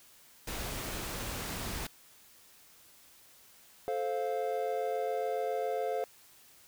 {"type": "noise", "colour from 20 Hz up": "pink", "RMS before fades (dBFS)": -38, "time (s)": [0.47, 1.87], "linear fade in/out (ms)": 5}
{"type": "chord", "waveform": "triangle", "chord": "F major", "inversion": "first", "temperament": "just", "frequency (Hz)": [436.5, 523.8, 698.5], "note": ["A4", "C5", "F5"], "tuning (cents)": [-14, 2, 0], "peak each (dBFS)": -33, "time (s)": [3.88, 6.04], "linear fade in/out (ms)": 0}
{"effects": ["white hiss -59 dBFS RMS until 6.67 s"]}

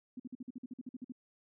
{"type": "tone bursts", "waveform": "sine", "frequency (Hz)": 251, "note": "B3", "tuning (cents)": 28, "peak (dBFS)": -40, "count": 13, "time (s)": [0.17, 1.122], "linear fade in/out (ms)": 5, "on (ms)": 28, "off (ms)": 49, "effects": []}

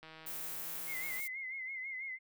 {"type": "click train", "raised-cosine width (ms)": 0.3, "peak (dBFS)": -36, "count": 187, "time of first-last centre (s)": [0.03, 1.2], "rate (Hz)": 159}
{"type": "noise", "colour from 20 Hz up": "violet", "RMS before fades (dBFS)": -42, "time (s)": [0.26, 1.28], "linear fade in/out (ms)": 10}
{"type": "tone with vibrato", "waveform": "sine", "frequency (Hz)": 2093, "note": "C7", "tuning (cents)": 0, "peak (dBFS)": -39, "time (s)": [0.86, 2.19], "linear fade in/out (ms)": 50, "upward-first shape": "sine", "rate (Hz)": 6.1, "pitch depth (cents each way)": 66}
{"effects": []}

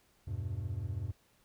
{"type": "chord", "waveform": "triangle", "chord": "E minor", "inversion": "none", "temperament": "equal", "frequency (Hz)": [82.41, 98, 123.47], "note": ["E2", "G2", "B2"], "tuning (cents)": [0, 0, 0], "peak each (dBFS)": [-39, -35, -39], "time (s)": [0.27, 1.12], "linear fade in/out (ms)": 10, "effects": ["pink hiss -69 dBFS RMS until 1.44 s"]}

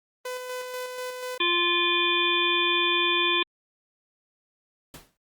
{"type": "tone with tremolo", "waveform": "sawtooth", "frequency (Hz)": 503, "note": "B4", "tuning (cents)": 32, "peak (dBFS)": -27, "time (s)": [0.25, 1.38], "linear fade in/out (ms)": 5, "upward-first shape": "square", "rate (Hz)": 4.1, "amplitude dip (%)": 35}
{"type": "harmonic tone", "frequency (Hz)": 348, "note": "F4", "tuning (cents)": -6, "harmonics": [1, 3, 5, 7, 9, 10], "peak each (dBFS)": [-29, -28, -32, -26, -30, -26], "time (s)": [1.4, 3.43], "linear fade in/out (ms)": 5}
{"type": "noise with exponential decay", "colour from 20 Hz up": "pink", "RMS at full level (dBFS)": -40, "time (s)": [4.94, 5.17], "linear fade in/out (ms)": 2, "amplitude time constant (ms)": 49}
{"effects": ["Opus 32 kbps"]}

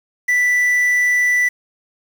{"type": "tone with quantisation", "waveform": "triangle", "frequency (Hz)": 1975.5, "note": "B6", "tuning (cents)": 0, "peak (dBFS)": -11, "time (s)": [0.28, 1.49], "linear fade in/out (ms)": 10, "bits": 6, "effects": []}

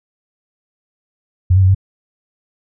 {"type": "tone with pitch steps", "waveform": "sine", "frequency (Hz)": [90.9, 95.9, 93.4, 96.1], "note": ["F#2", "G2", "F#2", "G2"], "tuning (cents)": [-30, -37, 17, -34], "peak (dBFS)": -7, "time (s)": [1.5, 1.748], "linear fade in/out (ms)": 10, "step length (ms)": 62, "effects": []}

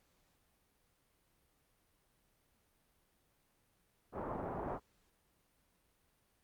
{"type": "low-pass noise", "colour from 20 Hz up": "white", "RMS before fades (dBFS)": -41, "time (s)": [4.12, 4.8], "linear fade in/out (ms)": 50, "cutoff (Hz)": 1000, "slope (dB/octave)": 24, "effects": ["pink hiss -75 dBFS RMS until 6.43 s", "Opus 48 kbps"]}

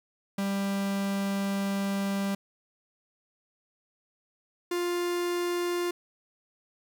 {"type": "tone pair in turn", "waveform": "45% pulse", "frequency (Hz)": [197.5, 350.9], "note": ["G3", "F4"], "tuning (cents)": [13, 8], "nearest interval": "minor seventh", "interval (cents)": 995, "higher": "second", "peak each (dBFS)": -27, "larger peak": "neither", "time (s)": [[0.38, 2.35], [4.71, 5.91]], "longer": "first", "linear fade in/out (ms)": 5, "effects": ["11-bit"]}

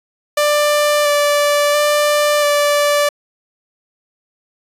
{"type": "tone with vibrato", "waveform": "sawtooth", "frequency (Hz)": 587.3, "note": "D5", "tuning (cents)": 0, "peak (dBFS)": -8, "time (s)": [0.37, 3.09], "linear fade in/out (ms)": 5, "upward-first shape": "square", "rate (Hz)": 0.73, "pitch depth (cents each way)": 12, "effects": ["resampled to 32000 Hz"]}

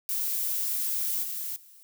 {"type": "noise with level steps", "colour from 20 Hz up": "violet", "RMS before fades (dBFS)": [-29, -34, -53], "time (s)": [0.09, 1.83], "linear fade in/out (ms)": 0, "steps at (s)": [1.23, 1.56], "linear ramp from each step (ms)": 2, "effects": []}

